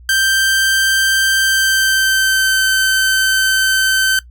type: tone with pitch glide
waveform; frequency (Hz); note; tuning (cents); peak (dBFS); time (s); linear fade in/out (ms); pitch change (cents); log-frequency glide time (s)
sawtooth; 1568 to 1541.1; G6 to G6; 0 to -30; -8; 0.09-4.19; 2; -30; 1.39-2.62
effects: noise-tail reverb RT60 0.1 s tail -19 dB re dry + added 60 Hz sine -37 dBFS peak until 4.3 s